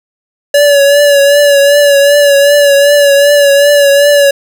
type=tone with vibrato; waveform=square; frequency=570 Hz; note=C#5; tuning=48 cents sharp; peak=-4 dBFS; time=0.54-4.31 s; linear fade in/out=5 ms; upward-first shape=triangle; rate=2.6 Hz; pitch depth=43 cents each way; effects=none